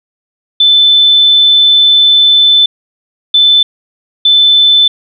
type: tone bursts at uneven times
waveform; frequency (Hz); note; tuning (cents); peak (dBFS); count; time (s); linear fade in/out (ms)
sine; 3520; A7; 0; -3; 3; 0.6-2.66 / 3.34-3.63 / 4.25-4.88; 5
effects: none